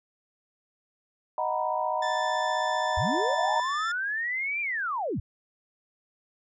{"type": "chord", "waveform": "sine", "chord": "B major seventh", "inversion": "first", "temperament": "equal", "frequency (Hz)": [622.3, 740, 932.3, 987.8], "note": ["D#5", "F#5", "A#5", "B5"], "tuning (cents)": [0, 0, 0, 0], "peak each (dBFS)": -31, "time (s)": [1.38, 3.6], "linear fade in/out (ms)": 2}
{"type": "tone", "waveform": "sawtooth", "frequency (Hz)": 1760, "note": "A6", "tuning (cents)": 0, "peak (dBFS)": -28, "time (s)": [2.02, 3.92], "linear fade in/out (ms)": 5}
{"type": "linear two-way sweep", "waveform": "sine", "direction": "up then down", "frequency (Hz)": [57.8, 2409, 57.8], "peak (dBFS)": -27, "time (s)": [2.97, 5.2], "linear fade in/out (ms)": 5, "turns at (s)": 4.61}
{"effects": ["resampled to 16000 Hz"]}